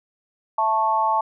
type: harmonic tone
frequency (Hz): 220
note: A3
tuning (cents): 0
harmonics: 3 / 4 / 5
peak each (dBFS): -27 / -19 / -23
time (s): 0.58-1.21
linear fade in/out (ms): 5
effects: none